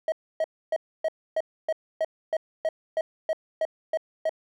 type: tone bursts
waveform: triangle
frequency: 637 Hz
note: D#5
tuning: 41 cents sharp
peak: -20 dBFS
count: 14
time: 0.08-4.294 s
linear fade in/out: 2 ms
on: 41 ms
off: 280 ms
effects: none